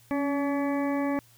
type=harmonic tone with a mistuned harmonic; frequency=284.4 Hz; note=C#4; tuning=45 cents sharp; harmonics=1 / 2 / 3 / 4 / 6 / 7 / 8; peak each=-26 / -32 / -36 / -38 / -42 / -43 / -44 dBFS; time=0.11-1.19 s; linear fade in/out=0 ms; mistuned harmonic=1; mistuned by=-32 cents; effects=added 117 Hz sine -59 dBFS peak until 1.37 s + white hiss -59 dBFS RMS until 1.37 s